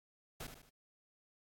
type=noise with echo; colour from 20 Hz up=pink; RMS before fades=-45 dBFS; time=0.4-0.47 s; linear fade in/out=5 ms; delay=75 ms; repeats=3; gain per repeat=-7 dB; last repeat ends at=0.695 s; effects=AAC 64 kbps